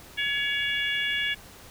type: harmonic tone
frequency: 564 Hz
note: C#5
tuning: 30 cents sharp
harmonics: 3 / 4 / 5 / 6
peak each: -29 / -30 / -31 / -32 dBFS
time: 0.17-1.35 s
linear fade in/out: 20 ms
effects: pink hiss -48 dBFS RMS until 1.7 s